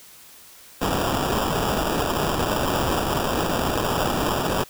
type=noise with sample-and-hold; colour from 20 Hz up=blue; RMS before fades=-23 dBFS; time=0.81-4.64 s; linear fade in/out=10 ms; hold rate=2100 Hz; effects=white hiss -47 dBFS RMS until 4.69 s